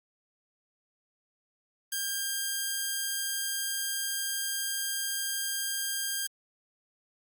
5% pulse tone, 1603 Hz, G6, 38 cents sharp, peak -19 dBFS, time 1.92-6.27 s, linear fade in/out 5 ms, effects Opus 48 kbps

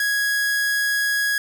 45% pulse tone, 1661.2 Hz, G#6, in tune, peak -19 dBFS, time 0-1.38 s, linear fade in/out 2 ms, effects none

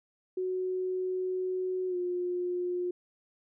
sine tone with pitch glide, 370 to 357 Hz, F#4 to F4, 0 to +38 cents, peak -29 dBFS, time 0.37-2.91 s, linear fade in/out 5 ms, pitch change -62 cents, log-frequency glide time 1.88-1.96 s, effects none

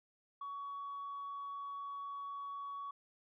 sine tone, 1124 Hz, C#6, 24 cents sharp, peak -40 dBFS, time 0.41-2.91 s, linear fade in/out 5 ms, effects tanh soft clip ceiling -38 dBFS

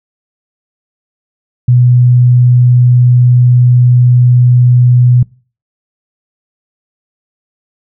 sine tone, 123.47 Hz, B2, in tune, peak -3 dBFS, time 1.68-5.23 s, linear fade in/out 5 ms, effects noise-tail reverb RT60 0.4 s tail -24 dB re dry

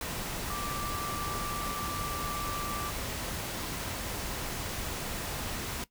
sine tone in noise, 1172 Hz, D6, 4 cents flat, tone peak -36 dBFS, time 0.5-2.9 s, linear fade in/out 2 ms, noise pink, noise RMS -36 dBFS, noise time 0.01-5.84 s, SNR -3 dB, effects noise-tail reverb RT60 0.1 s tail -17 dB re dry

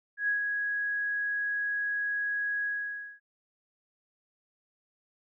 sine tone with ADSR envelope, 1661.2 Hz, G#6, in tune, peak -24 dBFS, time 0.17-3.2 s, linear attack 110 ms, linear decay 120 ms, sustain -4 dB, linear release 550 ms, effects none

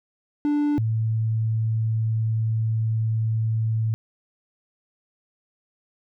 triangle / sine tone pair in turn, 293.7 / 111.32 Hz, D4 / A2, 0 / +21 cents, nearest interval octave + perfect fourth, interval 1679 cents, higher first, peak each -17 / -20 dBFS, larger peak first, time 0.45-0.78 / 0.78-3.94 s, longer second, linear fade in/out 0 ms, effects none

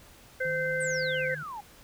harmonic tone, 517 Hz, C5, 21 cents flat, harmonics 1 / 3 / 4, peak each -30 / -30 / -36 dBFS, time 0.4-1.35 s, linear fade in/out 10 ms
sine tone with pitch glide, 155 to 149.89 Hz, D#3 to D3, -6 to +36 cents, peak -39 dBFS, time 0.45-1.43 s, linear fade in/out 2 ms, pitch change -58 cents, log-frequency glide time 0.99-1.28 s
sine exponential sweep, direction down, 8870 to 793 Hz, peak -36 dBFS, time 0.8-1.61 s, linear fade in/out 10 ms
effects pink hiss -54 dBFS RMS until 1.83 s

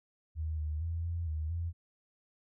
sine tone with pitch steps, 78.8 / 76.6 / 83.2 / 84.8 / 77.9 / 84.7 Hz, D#2 / D#2 / E2 / E2 / D#2 / E2, +23 / -27 / +17 / +50 / +3 / +48 cents, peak -32 dBFS, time 0.35-1.73 s, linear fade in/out 50 ms, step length 230 ms, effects none

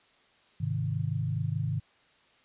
sine chord, Ab major, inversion none, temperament equal, 103.83 / 130.81 / 155.56 Hz, Ab2 / C3 / Eb3, 0 / 0 / 0 cents, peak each -32 dBFS, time 0.6-1.8 s, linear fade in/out 10 ms, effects white hiss -63 dBFS RMS until 2.44 s + resampled to 8000 Hz

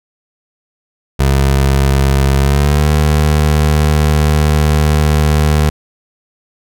25% pulse tone with pitch glide, 68.4 to 75.46 Hz, C#2 to D2, -23 to +48 cents, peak -5 dBFS, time 1.19-5.7 s, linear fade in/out 10 ms, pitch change +171 cents, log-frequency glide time 2.39-2.89 s, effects none

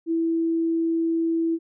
sine tone, 329.6 Hz, E4, in tune, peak -20 dBFS, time 0.06-1.59 s, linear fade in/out 50 ms, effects none

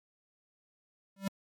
square tone with exponential growth, 195.2 Hz, G3, 7 cents flat, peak -28 dBFS, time 1.16-1.28 s, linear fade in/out 5 ms, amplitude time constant 26 ms, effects MP3 96 kbps

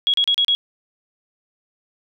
sine tone bursts, 3322 Hz, G#7, in tune, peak -14 dBFS, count 5, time 0.07-0.55 s, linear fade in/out 0 ms, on 68 ms, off 35 ms, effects none

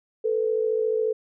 sine tone pair together, 440 / 494.2 Hz, A4 / B4, 0 / +1 cents, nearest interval major second, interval 201 cents, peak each -22 / -27 dBFS, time 0.24-1.13 s, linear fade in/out 10 ms, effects none

